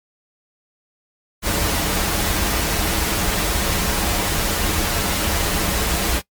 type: noise with comb filter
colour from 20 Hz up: pink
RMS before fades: -20 dBFS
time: 1.42-6.22 s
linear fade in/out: 50 ms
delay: 7.9 ms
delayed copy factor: -0.55
effects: noise-tail reverb RT60 0.1 s tail -21 dB re dry + MP3 96 kbps